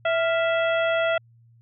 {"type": "harmonic tone with a mistuned harmonic", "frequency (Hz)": 659.3, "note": "E5", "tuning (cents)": 0, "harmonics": [1, 2, 3, 4, 5], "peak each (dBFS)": [-21, -27, -31, -33, -35], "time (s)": [0.05, 1.18], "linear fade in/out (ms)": 5, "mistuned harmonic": 2, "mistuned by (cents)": 92, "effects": ["added 116 Hz sine -52 dBFS peak until 1.61 s"]}